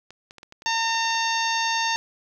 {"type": "clicks", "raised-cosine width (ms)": 0.2, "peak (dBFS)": -26, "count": 12, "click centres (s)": [0.106, 0.309, 0.383, 0.431, 0.524, 0.621, 0.669, 0.896, 0.948, 1.053, 1.104, 1.15]}
{"type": "harmonic tone", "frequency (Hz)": 910, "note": "A#5", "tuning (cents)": -42, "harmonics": [1, 2, 3, 4, 5, 6, 7], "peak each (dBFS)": [-25, -28, -30, -31, -32, -33, -33], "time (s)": [0.66, 1.96], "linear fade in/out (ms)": 0}
{"effects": ["9-bit"]}